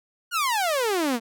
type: exponential sweep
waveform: sawtooth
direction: down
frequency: 1480 to 220 Hz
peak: -18 dBFS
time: 0.31-1.2 s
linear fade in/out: 50 ms
effects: none